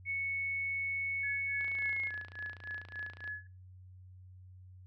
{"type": "tone with pitch glide", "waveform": "sine", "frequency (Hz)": [2211, 2165], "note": ["C#7", "C#7"], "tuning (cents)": [-5, -41], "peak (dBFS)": -32, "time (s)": [0.05, 2.12], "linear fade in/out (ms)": 50, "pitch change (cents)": -36, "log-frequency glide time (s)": [1.72, 2.01]}
{"type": "tone with tremolo", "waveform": "sine", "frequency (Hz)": 1700, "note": "G#6", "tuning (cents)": 40, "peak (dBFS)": -36, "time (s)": [1.23, 3.47], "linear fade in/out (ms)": 5, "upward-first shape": "sine", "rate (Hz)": 3.5, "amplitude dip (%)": 95}
{"type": "click train", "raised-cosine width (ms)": 0.3, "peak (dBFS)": -34, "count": 48, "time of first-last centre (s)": [1.61, 3.277], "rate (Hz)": 28.2}
{"effects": ["noise-tail reverb RT60 0.3 s tail -19 dB re dry", "added 92 Hz sine -51 dBFS peak until 4.86 s"]}